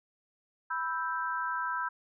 sine chord, E minor, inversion second, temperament equal, 987.8 / 1318.5 / 1568 Hz, B5 / E6 / G6, 0 / 0 / 0 cents, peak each -34 / -35 / -35 dBFS, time 0.7-1.89 s, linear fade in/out 10 ms, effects none

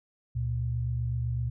sine tone pair together, 70.3 / 118.23 Hz, C#2 / A#2, +25 / +25 cents, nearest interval major sixth, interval 900 cents, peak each -33 / -28 dBFS, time 0.35-1.5 s, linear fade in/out 10 ms, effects none

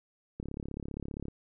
click train, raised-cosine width 3 ms, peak -25 dBFS, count 32, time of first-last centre 0.4-1.283 s, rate 35.1 Hz, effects none

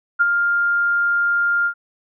sine tone with ADSR envelope, 1402 Hz, F6, 6 cents sharp, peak -10 dBFS, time 0.19-1.74 s, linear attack 22 ms, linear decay 29 ms, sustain -5 dB, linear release 82 ms, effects none

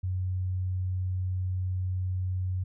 sine tone, 92.3 Hz, F#2, 4 cents flat, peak -27 dBFS, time 0.03-2.64 s, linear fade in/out 10 ms, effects none

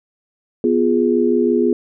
sine chord, F diminished, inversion second, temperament equal, 246.9 / 349.2 / 415.3 Hz, Cb4 / F4 / Ab4, 0 / 0 / 0 cents, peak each -17 dBFS, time 0.64-1.73 s, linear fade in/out 2 ms, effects none

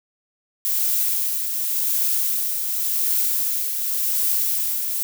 violet noise with tremolo, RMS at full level -20 dBFS, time 0.65-5.03 s, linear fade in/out 0 ms, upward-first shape triangle, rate 0.89 Hz, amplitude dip 45%, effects none

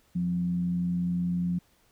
sine tone with frequency modulation, 176.6 Hz, F3, 20 cents sharp, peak -25 dBFS, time 0.15-1.59 s, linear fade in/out 10 ms, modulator 85.4 Hz, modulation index 0.26, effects pink hiss -65 dBFS RMS until 1.91 s

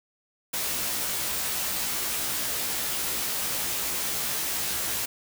white noise with comb filter, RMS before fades -29 dBFS, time 0.53-5.06 s, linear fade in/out 10 ms, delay 16 ms, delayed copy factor +1, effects none

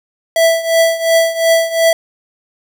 square tone with tremolo, 659.3 Hz, E5, in tune, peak -7 dBFS, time 0.36-1.93 s, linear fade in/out 2 ms, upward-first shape triangle, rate 2.8 Hz, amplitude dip 85%, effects 8-bit

